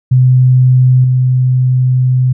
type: tone with level steps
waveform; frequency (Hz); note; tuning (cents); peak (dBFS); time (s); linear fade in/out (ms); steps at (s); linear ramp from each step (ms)
sine; 127.7; C3; -42; -4 / -7; 0.11-2.33; 10; 1.04; 2
effects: none